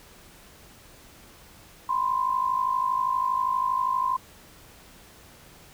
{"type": "tone pair together", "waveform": "sine", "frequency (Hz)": [993.5, 1046], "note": ["B5", "C6"], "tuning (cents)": [10, -1], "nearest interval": "minor second", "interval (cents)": 89, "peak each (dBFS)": [-27, -24], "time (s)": [1.89, 4.17], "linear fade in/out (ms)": 5, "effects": ["pink hiss -51 dBFS RMS until 5.73 s"]}